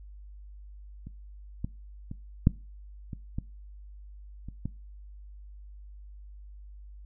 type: clicks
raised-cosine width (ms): 5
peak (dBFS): -29 / -19 / -24 / -6 / -24 / -19 / -28 / -19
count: 8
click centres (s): 1.07 / 1.645 / 2.114 / 2.471 / 3.132 / 3.385 / 4.486 / 4.656
effects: noise-tail reverb RT60 0.3 s tail -21 dB re dry + added 50 Hz sine -44 dBFS peak until 7.05 s